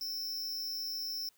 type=tone with amplitude modulation; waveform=square; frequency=5320 Hz; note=E8; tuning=15 cents sharp; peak=-32 dBFS; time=0.01-1.29 s; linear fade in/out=2 ms; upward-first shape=sine; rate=214 Hz; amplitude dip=90%; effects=white hiss -69 dBFS RMS until 1.37 s